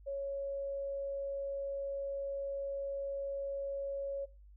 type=tone; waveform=sine; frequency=554.4 Hz; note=C#5; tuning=in tune; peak=-35 dBFS; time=0.06-4.26 s; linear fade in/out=20 ms; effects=noise-tail reverb RT60 0.3 s tail -18 dB re dry + added 50 Hz sine -54 dBFS peak until 4.56 s